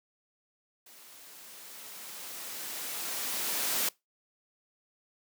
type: noise with level ramp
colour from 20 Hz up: white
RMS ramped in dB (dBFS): -54 to -29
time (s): 0.86-3.89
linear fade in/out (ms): 5
effects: noise-tail reverb RT60 0.2 s tail -23 dB re dry + high-pass 200 Hz 12 dB/octave